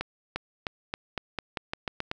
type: accelerating click train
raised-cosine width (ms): 0.3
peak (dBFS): -14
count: 11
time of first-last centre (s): 0.01-2.114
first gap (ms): 350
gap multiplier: 0.88
effects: none